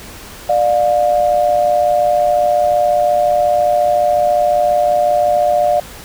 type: tone pair together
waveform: sine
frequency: 595.6 / 710 Hz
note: D5 / F5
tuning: +24 / +28 cents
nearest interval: minor third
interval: 304 cents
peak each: -13 dBFS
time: 0.49-5.8 s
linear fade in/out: 5 ms
effects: pink hiss -34 dBFS RMS until 6.04 s